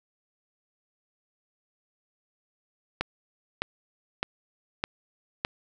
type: click train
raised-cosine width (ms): 0.3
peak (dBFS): -10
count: 5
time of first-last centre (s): 3.01-5.449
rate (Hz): 1.64
effects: none